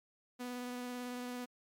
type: tone with vibrato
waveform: sawtooth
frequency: 246.9 Hz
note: B3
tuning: in tune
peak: -36 dBFS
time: 0.39-1.46 s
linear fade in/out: 20 ms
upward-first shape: sine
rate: 18 Hz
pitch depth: 12 cents each way
effects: MP3 96 kbps